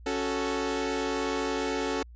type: chord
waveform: sawtooth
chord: F# minor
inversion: second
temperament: equal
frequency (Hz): 277.2 / 370 / 440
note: C#4 / F#4 / A4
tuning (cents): 0 / 0 / 0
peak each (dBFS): -28 / -30 / -27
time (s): 0.06-2.03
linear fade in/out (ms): 5
effects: added 59 Hz sine -45 dBFS peak until 2.15 s + resampled to 16000 Hz